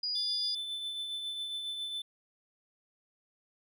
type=tone; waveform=sine; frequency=4896 Hz; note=D#8; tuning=29 cents flat; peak=-31 dBFS; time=0.03-0.55 s; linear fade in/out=5 ms
type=tone with tremolo; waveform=triangle; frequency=3520 Hz; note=A7; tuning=in tune; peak=-32 dBFS; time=0.15-2.02 s; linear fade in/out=5 ms; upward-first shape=triangle; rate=7.3 Hz; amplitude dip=40%
effects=none